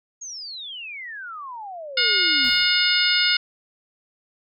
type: exponential sweep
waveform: sine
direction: down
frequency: 6690 to 239.7 Hz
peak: -32 dBFS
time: 0.21-2.5 s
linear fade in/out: 10 ms
type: harmonic tone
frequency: 720 Hz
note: F#5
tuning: 47 cents flat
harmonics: 2 / 3 / 4 / 5 / 6 / 7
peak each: -24 / -24 / -24 / -24 / -24 / -24 dBFS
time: 1.97-3.37 s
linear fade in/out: 5 ms
type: noise with exponential decay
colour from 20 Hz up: pink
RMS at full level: -39 dBFS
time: 2.44-3.23 s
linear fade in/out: 5 ms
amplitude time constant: 170 ms
effects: none